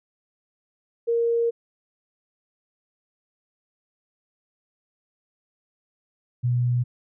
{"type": "tone pair in turn", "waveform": "sine", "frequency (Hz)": [466.2, 122.45], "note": ["A#4", "B2"], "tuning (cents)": [0, -14], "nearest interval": "octave + major seventh", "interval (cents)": 2314, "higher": "first", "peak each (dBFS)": -19, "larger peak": "neither", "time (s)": [[1.07, 1.51], [6.43, 6.84]], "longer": "first", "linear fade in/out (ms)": 20, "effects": []}